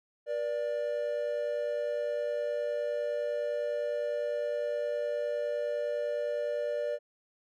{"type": "tone pair together", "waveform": "triangle", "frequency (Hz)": [478.2, 588], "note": ["A#4", "D5"], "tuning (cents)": [44, 2], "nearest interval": "major third", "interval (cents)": 358, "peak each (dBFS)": [-33, -29], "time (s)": [0.26, 6.99], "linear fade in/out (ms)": 50, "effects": []}